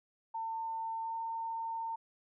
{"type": "tone with pitch glide", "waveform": "sine", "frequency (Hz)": [901, 908.3], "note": ["A5", "A#5"], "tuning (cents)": [41, -45], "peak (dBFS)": -35, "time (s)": [0.34, 1.96], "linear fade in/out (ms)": 10, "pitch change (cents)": 14, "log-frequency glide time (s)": [1.03, 1.14], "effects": []}